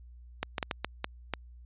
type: clicks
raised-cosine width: 0.3 ms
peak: -14 dBFS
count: 7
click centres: 0.43 / 0.582 / 0.628 / 0.712 / 0.846 / 1.044 / 1.337 s
effects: added 60 Hz sine -48 dBFS peak until 1.65 s + resampled to 8000 Hz